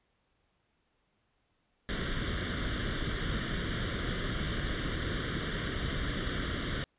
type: noise with comb filter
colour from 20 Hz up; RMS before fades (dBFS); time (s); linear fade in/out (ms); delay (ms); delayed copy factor
pink; -33; 1.89-6.84; 0; 0.59; +0.85
effects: pink hiss -75 dBFS RMS until 6.98 s + resampled to 8000 Hz